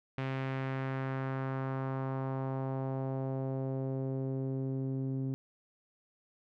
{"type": "tone with low-pass filter sweep", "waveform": "sawtooth", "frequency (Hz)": 133.1, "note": "C3", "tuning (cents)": 30, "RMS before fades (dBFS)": -35, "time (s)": [0.18, 5.34], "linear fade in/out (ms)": 0, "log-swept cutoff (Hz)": [2500, 280], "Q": 1.5, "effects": []}